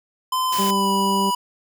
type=tone with pitch glide; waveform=square; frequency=1027 to 980.6 Hz; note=C6 to B5; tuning=-33 to -13 cents; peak=-20 dBFS; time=0.32-1.35 s; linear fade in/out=5 ms; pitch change=-80 cents; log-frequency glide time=0.48-0.91 s
type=noise; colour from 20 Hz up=white; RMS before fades=-29 dBFS; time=0.52-0.71 s; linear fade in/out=5 ms
type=harmonic tone; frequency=196.1 Hz; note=G3; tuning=1 cent sharp; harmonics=1 / 2 / 3 / 4; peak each=-22 / -26 / -36 / -36 dBFS; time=0.58-1.31 s; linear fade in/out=20 ms
effects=none